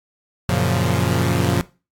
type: chord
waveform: sawtooth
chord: Gb major seventh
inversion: none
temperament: equal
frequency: 92.5 / 116.54 / 138.59 / 174.61 Hz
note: Gb2 / Bb2 / Db3 / F3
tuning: 0 / 0 / 0 / 0 cents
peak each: -18 dBFS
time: 0.49-1.61 s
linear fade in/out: 0 ms
effects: noise-tail reverb RT60 0.3 s tail -19 dB re dry + AAC 64 kbps